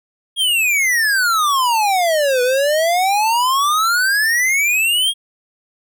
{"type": "exponential two-way sweep", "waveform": "square", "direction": "down then up", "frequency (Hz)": [3300, 488.1, 3300], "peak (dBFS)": -14, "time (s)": [0.36, 5.14], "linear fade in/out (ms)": 50, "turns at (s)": 2.42, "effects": []}